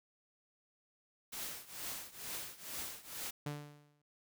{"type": "noise with tremolo", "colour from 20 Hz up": "white", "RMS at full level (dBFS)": -41, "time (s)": [1.32, 3.31], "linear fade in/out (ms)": 10, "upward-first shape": "triangle", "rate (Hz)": 2.2, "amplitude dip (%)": 90}
{"type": "tone with exponential decay", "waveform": "sawtooth", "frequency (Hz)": 146.83, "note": "D3", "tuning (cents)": 0, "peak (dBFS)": -33, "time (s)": [3.46, 4.02], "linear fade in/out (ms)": 5, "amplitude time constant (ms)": 120}
{"effects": []}